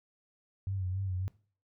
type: tone with vibrato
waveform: sine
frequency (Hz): 94.4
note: F#2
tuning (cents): +35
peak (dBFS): -31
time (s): 0.67-1.28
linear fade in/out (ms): 0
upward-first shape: sine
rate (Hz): 3.6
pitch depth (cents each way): 63
effects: noise-tail reverb RT60 0.4 s tail -19 dB re dry